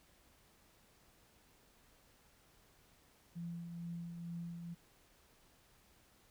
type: tone with tremolo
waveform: sine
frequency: 170.4 Hz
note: F3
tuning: 42 cents flat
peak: -40 dBFS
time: 3.35-4.75 s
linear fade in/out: 20 ms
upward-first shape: triangle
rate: 2.2 Hz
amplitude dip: 45%
effects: pink hiss -68 dBFS RMS until 6.3 s